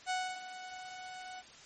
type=tone with ADSR envelope; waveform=sawtooth; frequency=740 Hz; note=F#5; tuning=in tune; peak=-27 dBFS; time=0.06-1.43 s; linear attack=43 ms; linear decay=290 ms; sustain=-13 dB; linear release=44 ms; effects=white hiss -55 dBFS RMS until 1.65 s + MP3 32 kbps